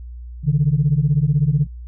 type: beating tone pair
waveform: sine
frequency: 138.59 / 154.59 Hz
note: C#3 / D#3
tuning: 0 / -11 cents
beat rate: 16 Hz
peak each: -16 dBFS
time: 0.43-1.67 s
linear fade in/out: 50 ms
effects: tanh soft clip ceiling -7 dBFS + added 60 Hz sine -31 dBFS peak until 1.87 s